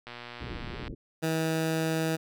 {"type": "click train", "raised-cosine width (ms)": 0.3, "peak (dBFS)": -25, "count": 98, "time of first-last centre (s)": [0.07, 0.878], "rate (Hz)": 120}
{"type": "low-pass noise", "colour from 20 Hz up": "pink", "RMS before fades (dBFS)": -39, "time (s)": [0.4, 0.95], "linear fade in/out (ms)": 10, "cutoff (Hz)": 460, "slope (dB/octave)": 48}
{"type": "tone", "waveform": "15% pulse", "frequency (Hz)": 160.8, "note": "E3", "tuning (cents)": -43, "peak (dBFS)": -20, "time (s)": [1.22, 2.17], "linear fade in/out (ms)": 20}
{"effects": []}